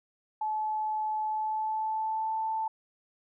sine tone with pitch glide, 862 to 882.7 Hz, A5 to A5, -36 to +5 cents, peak -28 dBFS, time 0.41-2.68 s, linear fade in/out 5 ms, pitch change +41 cents, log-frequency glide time 1.24-2.38 s, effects none

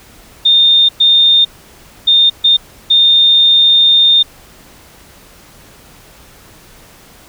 sine tone bursts at uneven times, 3637 Hz, A#7, 43 cents flat, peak -5 dBFS, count 5, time 0.45-0.89 / 1-1.45 / 2.07-2.3 / 2.44-2.57 / 2.9-4.23 s, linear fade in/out 10 ms, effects pink hiss -41 dBFS RMS until 7.28 s

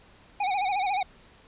square tone with vibrato, 780 Hz, G5, 9 cents flat, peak -25 dBFS, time 0.4-1.03 s, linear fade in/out 5 ms, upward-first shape sine, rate 14 Hz, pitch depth 110 cents each way, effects pink hiss -55 dBFS RMS until 1.47 s + resampled to 8000 Hz

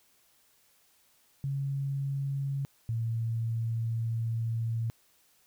sine tone pair in turn, 138.2 / 114.29 Hz, C#3 / A#2, -5 / -34 cents, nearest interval minor third, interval 329 cents, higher first, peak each -29 / -28 dBFS, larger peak second, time 1.44-2.65 / 2.89-4.9 s, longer second, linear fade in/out 0 ms, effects white hiss -66 dBFS RMS until 5.46 s

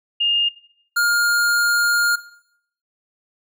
sine / square tone pair in turn, 2827 / 1413.5 Hz, F7 / F6, +20 / +20 cents, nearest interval octave, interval 1200 cents, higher first, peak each -16 dBFS, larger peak neither, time 0.2-0.49 / 0.96-2.16 s, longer second, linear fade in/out 10 ms, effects noise-tail reverb RT60 0.7 s tail -18 dB re dry

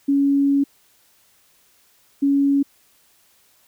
sine tone pair in turn, 279.6 / 279.6 Hz, C#4 / C#4, +15 / +15 cents, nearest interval unison, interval 0 cents, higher neither, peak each -14 dBFS, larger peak neither, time 0.08-0.64 / 2.22-2.63 s, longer first, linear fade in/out 10 ms, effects white hiss -58 dBFS RMS until 3.67 s

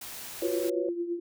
white noise, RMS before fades -41 dBFS, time 0.01-0.7 s, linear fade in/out 5 ms
sine tone with tremolo, 344.8 Hz, F4, 22 cents flat, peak -26 dBFS, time 0.42-1.2 s, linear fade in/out 10 ms, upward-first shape triangle, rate 8.9 Hz, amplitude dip 70%
sine chord, F# suspended fourth, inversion none, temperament equal, 370 / 493.9 / 554.4 Hz, F#4 / B4 / C#5, 0 / 0 / 0 cents, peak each -33 dBFS, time 0.42-0.89 s, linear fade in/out 2 ms
effects none

